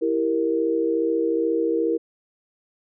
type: chord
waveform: sine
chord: E diminished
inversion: none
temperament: equal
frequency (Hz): 329.6 / 392 / 466.2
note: E4 / G4 / Bb4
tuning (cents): 0 / 0 / 0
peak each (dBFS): -23 / -28 / -22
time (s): 0.01-1.98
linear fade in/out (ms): 20
effects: none